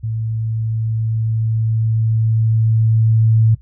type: tone with level ramp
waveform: sine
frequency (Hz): 111.6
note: A2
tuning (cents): +25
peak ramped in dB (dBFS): -19 to -9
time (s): 0.03-3.55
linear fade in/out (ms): 10
effects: noise-tail reverb RT60 0.1 s tail -19 dB re dry + added 60 Hz sine -41 dBFS peak until 3.61 s